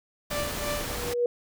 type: noise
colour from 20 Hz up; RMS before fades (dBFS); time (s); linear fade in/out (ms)
pink; -33; 0.3-1.14; 10
type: tone with tremolo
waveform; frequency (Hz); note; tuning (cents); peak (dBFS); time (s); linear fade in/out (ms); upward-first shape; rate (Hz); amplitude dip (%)
sawtooth; 587.3; D5; 0; -24; 0.31-0.95; 2; triangle; 3.1; 95
type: tone with exponential growth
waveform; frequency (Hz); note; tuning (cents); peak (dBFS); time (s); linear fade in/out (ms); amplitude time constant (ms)
sine; 482.5; B4; -40; -19; 0.66-1.26; 2; 130
effects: none